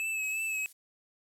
square tone with vibrato, 2600 Hz, E7, 24 cents flat, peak -31 dBFS, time 0-0.66 s, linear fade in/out 0 ms, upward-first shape sine, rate 2.9 Hz, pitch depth 33 cents each way
violet noise, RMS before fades -48 dBFS, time 0.22-0.73 s, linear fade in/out 10 ms
effects low-pass 12000 Hz 12 dB/octave

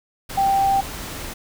sine tone in noise, 784 Hz, G5, in tune, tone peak -15 dBFS, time 0.37-0.81 s, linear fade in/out 10 ms, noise pink, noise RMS -32 dBFS, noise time 0.29-1.34 s, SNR +14 dB, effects none

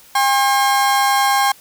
35% pulse tone pair together, 804.6 / 1074 Hz, G5 / C6, +45 / +45 cents, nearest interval perfect fourth, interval 500 cents, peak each -13 / -16 dBFS, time 0.15-1.52 s, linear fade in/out 5 ms, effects white hiss -46 dBFS RMS until 1.6 s

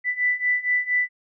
sine beating tone pair, 1982 / 1986.3 Hz, B6 / B6, +6 / +9 cents, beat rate 4.3 Hz, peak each -24 / -22 dBFS, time 0.04-1.09 s, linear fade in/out 50 ms, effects none

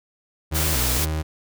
35% pulse tone with vibrato, 69.7 Hz, C#2, 10 cents sharp, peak -21 dBFS, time 0.51-1.23 s, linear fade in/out 20 ms, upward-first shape square, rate 2.1 Hz, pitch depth 200 cents each way
white noise, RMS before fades -24 dBFS, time 0.54-1.06 s, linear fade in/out 20 ms
effects none

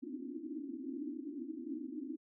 white band-pass noise, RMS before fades -43 dBFS, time 0.02-2.17 s, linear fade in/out 20 ms, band 250 to 330 Hz, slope 96 dB/octave, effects none

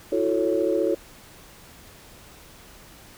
sine chord, F# minor seventh, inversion third, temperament equal with one note detuned, 329.6 / 364.1 / 440 / 554.4 Hz, E4 / F#4 / A4 / C#5, 0 / -28 / 0 / 0 cents, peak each -25 dBFS, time 0.12-0.95 s, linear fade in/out 5 ms, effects tanh soft clip ceiling -10 dBFS + pink hiss -48 dBFS RMS until 3.17 s

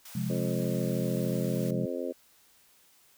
white high-pass noise, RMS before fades -47 dBFS, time 0.05-1.71 s, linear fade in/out 5 ms, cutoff 540 Hz, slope 24 dB/octave
sine chord, F minor, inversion second, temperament equal, 130.81 / 174.61 / 207.7 Hz, C3 / F3 / Ab3, 0 / 0 / 0 cents, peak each -33 dBFS, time 0.15-1.86 s, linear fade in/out 5 ms
harmonic tone, 87.4 Hz, F2, 2 cents sharp, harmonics 3 / 4 / 5 / 6 / 7, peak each -37 / -37 / -38 / -36 / -40 dBFS, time 0.29-2.13 s, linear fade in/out 20 ms
effects white hiss -62 dBFS RMS until 3.17 s

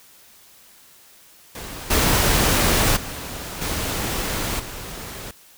pink noise with level steps, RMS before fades -34 / -18 / -32 / -25 / -34 dBFS, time 1.55-5.31 s, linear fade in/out 2 ms, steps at 1.9 / 2.96 / 3.61 / 4.59 s, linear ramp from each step 10 ms, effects white hiss -50 dBFS RMS until 5.57 s

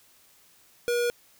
square tone, 480 Hz, B4, 49 cents flat, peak -24 dBFS, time 0.88-1.1 s, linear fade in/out 0 ms, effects white hiss -59 dBFS RMS until 1.39 s

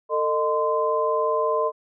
sine tone cluster, 448.6 / 614 / 1033 Hz, A4 / D#5 / C6, +34 / -23 / -22 cents, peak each -24 dBFS, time 0.09-1.72 s, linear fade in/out 50 ms, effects none

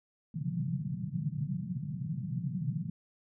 pink band-pass noise, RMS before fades -35 dBFS, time 0.34-2.9 s, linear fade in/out 5 ms, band 130 to 180 Hz, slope 48 dB/octave, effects none

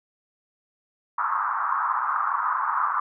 white band-pass noise, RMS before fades -25 dBFS, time 1.18-3 s, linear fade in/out 5 ms, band 970 to 1300 Hz, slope 48 dB/octave, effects none

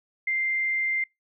sine tone, 2093 Hz, C7, in tune, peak -23 dBFS, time 0.27-1.04 s, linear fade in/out 5 ms, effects noise-tail reverb RT60 0.2 s tail -26 dB re dry

